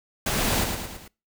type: noise with echo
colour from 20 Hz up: pink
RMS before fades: -25 dBFS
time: 0.26-0.64 s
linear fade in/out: 5 ms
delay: 110 ms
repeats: 4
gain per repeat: -5 dB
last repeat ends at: 1.08 s
effects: noise-tail reverb RT60 0.3 s tail -25 dB re dry